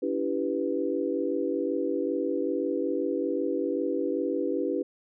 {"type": "chord", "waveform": "sine", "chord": "C# half-diminished seventh", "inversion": "none", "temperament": "equal with one note detuned", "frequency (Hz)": [284.3, 329.6, 392, 493.9], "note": ["C#4", "E4", "G4", "B4"], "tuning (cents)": [44, 0, 0, 0], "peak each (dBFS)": -31, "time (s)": [0.02, 4.83], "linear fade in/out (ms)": 10, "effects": []}